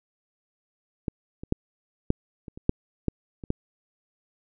clicks, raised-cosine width 3 ms, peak -14 / -24 / -9 / -7 / -26 / -27 / -6 / -10 / -25 / -11 dBFS, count 10, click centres 1.082 / 1.435 / 1.524 / 2.104 / 2.482 / 2.575 / 2.694 / 3.083 / 3.438 / 3.504 s, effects none

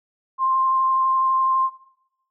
sine tone with vibrato, 1053 Hz, C6, 11 cents sharp, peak -17 dBFS, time 0.38-1.7 s, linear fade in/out 50 ms, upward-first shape triangle, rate 12 Hz, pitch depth 12 cents each way, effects noise-tail reverb RT60 0.8 s tail -18 dB re dry

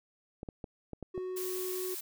clicks, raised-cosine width 2 ms, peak -27 dBFS, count 6, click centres 0.431 / 0.488 / 0.642 / 0.933 / 1.027 / 1.178 s
triangle tone, 369.3 Hz, F#4, 3 cents flat, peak -33 dBFS, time 1.14-1.95 s, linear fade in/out 10 ms
blue noise, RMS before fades -40 dBFS, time 1.36-2.01 s, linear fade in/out 10 ms
effects none

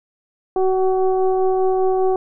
sine tone with frequency modulation, 375.5 Hz, F#4, 26 cents sharp, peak -14 dBFS, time 0.56-2.16 s, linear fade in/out 2 ms, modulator 378 Hz, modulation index 0.88, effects none

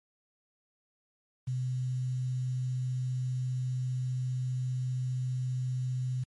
sine tone with quantisation, 127.5 Hz, C3, 44 cents flat, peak -29 dBFS, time 1.47-6.24 s, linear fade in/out 10 ms, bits 9, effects MP3 48 kbps

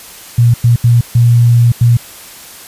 sine tone bursts at uneven times, 119 Hz, A#2, 36 cents sharp, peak -4 dBFS, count 5, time 0.38-0.54 / 0.64-0.76 / 0.84-1.01 / 1.15-1.72 / 1.81-1.97 s, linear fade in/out 5 ms, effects white hiss -33 dBFS RMS until 2.67 s + resampled to 32000 Hz

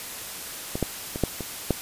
clicks, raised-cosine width 2 ms, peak -14 / -9 / -17 / -7 / -18 / -7 dBFS, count 6, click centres 0.755 / 0.827 / 1.159 / 1.237 / 1.407 / 1.707 s, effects white hiss -36 dBFS RMS until 1.81 s + resampled to 32000 Hz

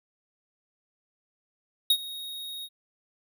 square tone with ADSR envelope, 3754 Hz, A#7, 11 cents sharp, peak -17 dBFS, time 1.9-2.69 s, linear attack 4 ms, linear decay 64 ms, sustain -19 dB, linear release 50 ms, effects none

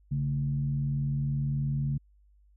sine tone with frequency modulation, 140.6 Hz, C#3, 25 cents sharp, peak -26 dBFS, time 0.11-1.98 s, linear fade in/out 10 ms, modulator 79.8 Hz, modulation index 0.55, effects added 50 Hz sine -58 dBFS peak until 2.56 s

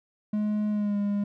triangle tone with pitch glide, 210.7 to 203.5 Hz, G#3 to G#3, +25 to -35 cents, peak -22 dBFS, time 0.33-1.24 s, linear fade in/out 5 ms, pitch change -60 cents, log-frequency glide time 0.7-0.97 s, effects none

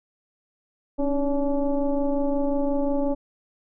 sine tone with frequency modulation, 277.2 Hz, C#4, in tune, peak -20 dBFS, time 0.98-3.15 s, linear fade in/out 20 ms, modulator 290 Hz, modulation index 1.3, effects none

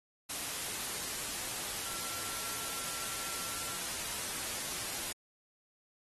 sine tone in noise, 1355 Hz, E6, 47 cents sharp, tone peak -49 dBFS, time 1.85-3.78 s, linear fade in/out 10 ms, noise white, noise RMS -38 dBFS, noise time 0.29-5.13 s, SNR -14 dB, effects AAC 32 kbps

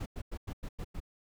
brown noise bursts, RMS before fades -38 dBFS, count 7, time 0-1.003 s, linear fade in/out 10 ms, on 61 ms, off 96 ms, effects none

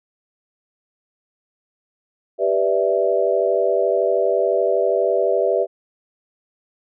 sine chord, E minor seventh, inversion first, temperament equal, 392 / 493.9 / 587.3 / 659.3 Hz, G4 / B4 / D5 / E5, 0 / 0 / 0 / 0 cents, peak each -21 dBFS, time 2.38-5.67 s, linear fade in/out 50 ms, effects none

